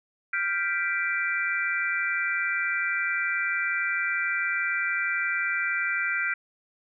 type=chord; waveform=sine; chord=G dominant seventh; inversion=third; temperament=equal; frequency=1396.9 / 1568 / 1975.5 / 2349 Hz; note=F6 / G6 / B6 / D7; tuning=0 / 0 / 0 / 0 cents; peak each=-30 dBFS; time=0.33-6.34 s; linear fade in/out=5 ms; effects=none